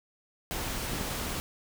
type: noise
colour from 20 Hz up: pink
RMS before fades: -34 dBFS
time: 0.51-1.4 s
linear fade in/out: 0 ms
type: clicks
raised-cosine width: 3 ms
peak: -22 dBFS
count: 2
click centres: 0.933 / 1.012 s
effects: none